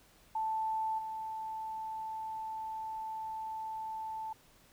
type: tone with level steps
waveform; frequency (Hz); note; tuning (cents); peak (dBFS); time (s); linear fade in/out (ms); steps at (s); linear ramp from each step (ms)
sine; 880; A5; 0; -31 / -37; 0.35-4.33; 5; 0.98; 10
effects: pink hiss -63 dBFS RMS until 4.72 s